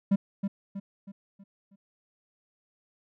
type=tone with echo; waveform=triangle; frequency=197.3 Hz; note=G3; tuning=11 cents sharp; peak=-17 dBFS; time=0.11-0.16 s; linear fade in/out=10 ms; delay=320 ms; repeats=5; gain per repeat=-7 dB; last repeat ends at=1.76 s; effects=none